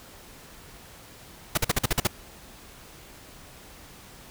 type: noise bursts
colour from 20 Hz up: pink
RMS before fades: -22 dBFS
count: 8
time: 1.55-2.072 s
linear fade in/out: 5 ms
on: 25 ms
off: 46 ms
effects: pink hiss -48 dBFS RMS until 4.3 s